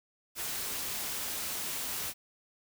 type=noise; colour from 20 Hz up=white; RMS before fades=-36 dBFS; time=0.35-2.14 s; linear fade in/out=50 ms; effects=none